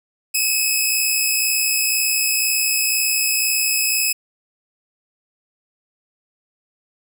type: tone pair together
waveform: 10% pulse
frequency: 2532 / 2594 Hz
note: D#7 / E7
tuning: +30 / -28 cents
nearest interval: unison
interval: 42 cents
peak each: -11 dBFS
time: 0.34-4.13 s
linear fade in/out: 10 ms
effects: none